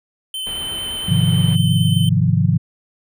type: tone with vibrato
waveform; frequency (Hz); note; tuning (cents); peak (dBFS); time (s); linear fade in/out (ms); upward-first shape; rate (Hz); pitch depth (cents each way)
square; 3071; G7; -36; -24; 0.34-2.09; 2; square; 8.8; 8
type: low-pass noise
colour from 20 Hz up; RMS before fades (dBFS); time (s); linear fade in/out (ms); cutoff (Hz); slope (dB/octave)
pink; -35; 0.46-1.56; 10; 3700; 48
type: chord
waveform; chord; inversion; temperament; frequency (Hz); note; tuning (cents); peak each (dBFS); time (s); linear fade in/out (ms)
sine; F minor seventh; first; equal; 103.83 / 130.81 / 155.56 / 174.61; Ab2 / C3 / Eb3 / F3; 0 / 0 / 0 / 0; -18; 1.08-2.58; 10
effects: none